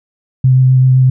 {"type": "tone with vibrato", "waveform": "sine", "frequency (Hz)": 129.5, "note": "C3", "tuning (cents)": -17, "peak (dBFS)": -5, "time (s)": [0.44, 1.1], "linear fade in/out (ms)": 5, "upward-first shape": "triangle", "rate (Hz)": 7.8, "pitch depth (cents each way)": 15, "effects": []}